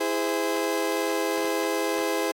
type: chord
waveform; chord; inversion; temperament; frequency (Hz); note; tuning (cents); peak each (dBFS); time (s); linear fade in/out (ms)
30% pulse; E augmented; none; just; 329.6 / 412 / 515; E4 / G#4 / B#4; 0 / -14 / -28; -26 / -26 / -26; 0-2.32; 10
effects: AAC 64 kbps